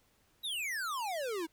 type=exponential sweep; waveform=square; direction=down; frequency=3951 to 307.3 Hz; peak=-35 dBFS; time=0.43-1.47 s; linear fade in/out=20 ms; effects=pink hiss -70 dBFS RMS until 1.52 s